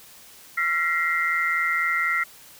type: tone cluster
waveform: sine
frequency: 1364 / 1922 / 2086 Hz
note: F6 / B6 / C7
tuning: -41 / -48 / -6 cents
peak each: -25 dBFS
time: 0.57-2.24 s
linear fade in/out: 10 ms
effects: white hiss -48 dBFS RMS until 2.59 s

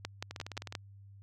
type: two click trains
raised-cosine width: 0.2 ms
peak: -19 / -24 dBFS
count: 5 / 9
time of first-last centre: 0.05-0.752 / 0.31-0.725 s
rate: 5.7 / 19.3 Hz
effects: added 99 Hz sine -51 dBFS peak until 1.22 s

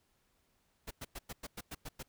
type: noise bursts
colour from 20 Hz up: pink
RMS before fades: -43 dBFS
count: 9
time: 0.87-2.03 s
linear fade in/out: 10 ms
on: 40 ms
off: 100 ms
effects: pink hiss -75 dBFS RMS until 2.08 s

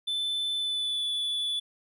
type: tone with pitch glide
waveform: triangle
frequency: 3520 to 3452 Hz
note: A7 to A7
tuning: 0 to -34 cents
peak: -26 dBFS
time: 0.07-1.6 s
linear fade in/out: 10 ms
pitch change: -34 cents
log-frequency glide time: 0.56-1.06 s
effects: none

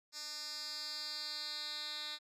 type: tone with band-pass filter sweep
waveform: 10% pulse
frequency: 300 Hz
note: D4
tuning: 37 cents sharp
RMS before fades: -43 dBFS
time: 0.12-2.19 s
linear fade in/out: 50 ms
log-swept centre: 5600 to 3700 Hz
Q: 4.3
effects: none

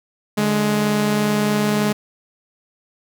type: tone pair together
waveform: sawtooth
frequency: 147.3 / 209.4 Hz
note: D3 / G#3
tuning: +6 / +15 cents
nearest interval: tritone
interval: 609 cents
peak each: -21 / -13 dBFS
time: 0.37-1.93 s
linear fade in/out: 10 ms
effects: none

